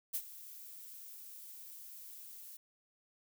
violet noise with ADSR envelope, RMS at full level -35 dBFS, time 0.13-2.57 s, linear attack 19 ms, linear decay 65 ms, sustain -16 dB, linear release 6 ms, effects none

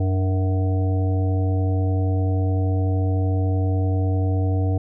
harmonic tone with a mistuned harmonic, 93.4 Hz, F#2, 17 cents sharp, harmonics 1 / 3 / 5 / 7 / 8, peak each -18 / -28 / -32 / -35 / -36 dBFS, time 0-4.78 s, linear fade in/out 5 ms, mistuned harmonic 3, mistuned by +62 cents, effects none

